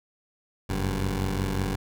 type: tone pair together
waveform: 15% pulse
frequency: 45.35 / 96.1 Hz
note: F#1 / G2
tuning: -34 / -34 cents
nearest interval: octave + minor second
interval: 1300 cents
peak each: -22 dBFS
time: 0.69-1.76 s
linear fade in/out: 10 ms
effects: none

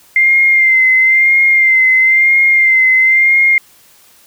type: tone with vibrato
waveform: sine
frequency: 2093 Hz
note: C7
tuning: in tune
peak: -6 dBFS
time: 0.16-3.58 s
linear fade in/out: 2 ms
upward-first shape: sine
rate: 1 Hz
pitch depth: 36 cents each way
effects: white hiss -46 dBFS RMS until 4.26 s

